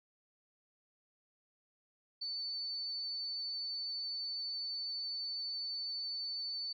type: tone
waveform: sine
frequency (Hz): 4506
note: C#8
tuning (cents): +28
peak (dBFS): -37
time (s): 2.21-6.73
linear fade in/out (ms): 10
effects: none